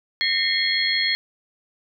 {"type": "tone cluster", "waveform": "sine", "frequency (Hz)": [1830, 2064, 2150, 3312, 4262], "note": ["A#6", "C7", "C7", "G#7", "C8"], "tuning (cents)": [-32, -24, 47, -5, 31], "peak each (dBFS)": [-26, -27, -28, -25, -23], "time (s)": [0.21, 1.15], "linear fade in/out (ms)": 0, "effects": []}